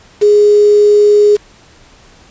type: tone with quantisation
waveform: sine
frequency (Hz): 415.3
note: G#4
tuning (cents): 0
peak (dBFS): -4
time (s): 0.21-1.37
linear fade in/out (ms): 20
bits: 4
effects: pink hiss -43 dBFS RMS until 2.3 s + resampled to 16000 Hz